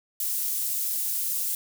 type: high-pass noise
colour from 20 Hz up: pink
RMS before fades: -28 dBFS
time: 0.2-1.55 s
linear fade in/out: 2 ms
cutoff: 12000 Hz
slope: 12 dB/octave
effects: none